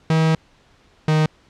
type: tone pair in turn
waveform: 45% pulse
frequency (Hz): 160 / 155.18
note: D#3 / D#3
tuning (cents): +49 / -4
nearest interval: minor second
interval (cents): 53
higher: first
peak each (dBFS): -14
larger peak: neither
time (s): 0.1-0.35 / 1.08-1.26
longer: first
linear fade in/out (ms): 2
effects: pink hiss -55 dBFS RMS until 1.49 s + low-pass 5000 Hz 12 dB/octave